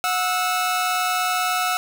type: tone pair together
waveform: sawtooth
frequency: 729.4 / 1309 Hz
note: F#5 / E6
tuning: -25 / -13 cents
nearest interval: minor seventh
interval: 1012 cents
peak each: -19 dBFS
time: 0.04-1.77 s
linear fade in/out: 0 ms
effects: none